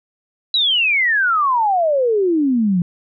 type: exponential sweep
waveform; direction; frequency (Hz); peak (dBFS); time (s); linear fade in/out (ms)
sine; down; 3999 to 168.8; -13; 0.54-2.82; 2
effects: none